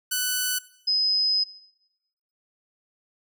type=tone pair in turn; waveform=5% pulse / sine; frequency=1493 / 5048 Hz; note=F#6 / D#8; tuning=+15 / +24 cents; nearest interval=octave + major sixth; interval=2109 cents; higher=second; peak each=-12 / -20 dBFS; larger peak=first; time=0.11-0.59 / 0.87-1.44 s; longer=second; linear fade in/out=10 ms; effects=noise-tail reverb RT60 0.9 s tail -20 dB re dry